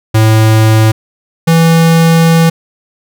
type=tone pair in turn; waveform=square; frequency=110 / 164.81 Hz; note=A2 / E3; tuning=0 / 0 cents; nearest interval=perfect fifth; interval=700 cents; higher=second; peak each=-5 dBFS; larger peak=neither; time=0.14-0.92 / 1.47-2.5 s; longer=second; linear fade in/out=10 ms; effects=none